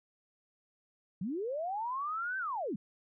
sine linear two-way sweep, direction up then down, 162.2 to 1568 to 162.2 Hz, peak -33 dBFS, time 1.21-2.76 s, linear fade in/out 5 ms, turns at 2.38 s, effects none

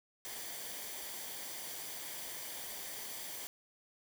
white noise with comb filter, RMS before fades -44 dBFS, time 0.25-3.47 s, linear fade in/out 0 ms, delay 0.75 ms, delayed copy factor -0.5, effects none

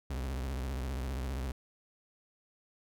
40% pulse tone with vibrato, 65.41 Hz, C2, in tune, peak -33 dBFS, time 0.1-1.52 s, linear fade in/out 5 ms, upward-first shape sine, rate 15 Hz, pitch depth 150 cents each way, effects none

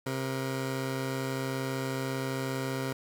15% pulse tone pair together, 132.8 / 473.2 Hz, C3 / A#4, +26 / +26 cents, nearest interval octave + minor seventh, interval 2200 cents, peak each -25 / -33 dBFS, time 0.06-2.93 s, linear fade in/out 5 ms, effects none

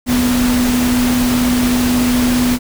sine tone in noise, 246.9 Hz, B3, in tune, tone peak -12 dBFS, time 0.06-2.59 s, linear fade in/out 50 ms, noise pink, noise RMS -20 dBFS, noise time 0.06-2.59 s, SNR +5 dB, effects none

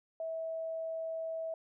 sine tone, 650 Hz, E5, 24 cents flat, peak -35 dBFS, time 0.2-1.54 s, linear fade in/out 2 ms, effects none

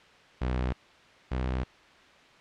sawtooth tone pair in turn, 62.8 / 63.64 Hz, B1 / C2, +30 / -47 cents, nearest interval unison, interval 23 cents, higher second, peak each -23 / -24 dBFS, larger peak first, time 0.41-0.73 / 1.31-1.64 s, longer second, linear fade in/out 10 ms, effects white hiss -55 dBFS RMS until 2.4 s + low-pass 3000 Hz 12 dB/octave

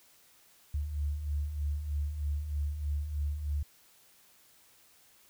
sine beating tone pair, 70.7 / 73.9 Hz, C#2 / D2, +35 / +11 cents, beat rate 3.2 Hz, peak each -39 / -31 dBFS, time 0.74-3.63 s, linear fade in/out 5 ms, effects white hiss -62 dBFS RMS until 5.29 s

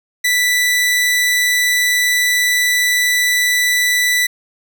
sawtooth tone, 1975.5 Hz, B6, in tune, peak -9 dBFS, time 0.24-4.27 s, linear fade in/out 10 ms, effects none

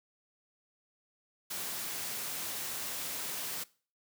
white high-pass noise, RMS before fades -38 dBFS, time 1.5-3.64 s, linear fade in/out 10 ms, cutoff 100 Hz, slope 24 dB/octave, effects noise-tail reverb RT60 0.4 s tail -21 dB re dry

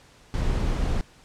brown noise, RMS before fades -24 dBFS, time 0.34-1.01 s, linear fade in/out 0 ms, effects pink hiss -54 dBFS RMS until 1.24 s + low-pass 8000 Hz 12 dB/octave

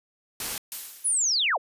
white noise, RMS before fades -31 dBFS, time 0.4-0.58 s, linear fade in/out 2 ms
blue noise with exponential decay, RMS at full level -31 dBFS, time 0.72-1.51 s, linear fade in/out 0 ms, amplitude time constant 170 ms
sine linear sweep, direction down, 10520 to 398.7 Hz, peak -21 dBFS, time 1.04-1.58 s, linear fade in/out 20 ms
effects resampled to 32000 Hz

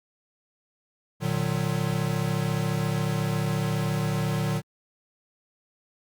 square chord, Bb augmented, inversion none, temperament equal with one note detuned, 116.54 / 150.7 / 185 Hz, Bb2 / D3 / F#3, 0 / +45 / 0 cents, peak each -30 / -28 / -31 dBFS, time 1.2-4.62 s, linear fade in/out 50 ms, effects Opus 48 kbps

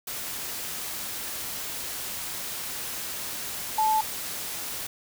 sine tone in noise, 870 Hz, A5, 20 cents flat, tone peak -20 dBFS, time 3.78-4.01 s, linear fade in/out 5 ms, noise white, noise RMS -34 dBFS, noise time 0.07-4.87 s, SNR +11 dB, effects none

